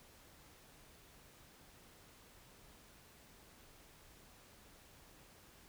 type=silence; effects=pink hiss -62 dBFS RMS until 5.68 s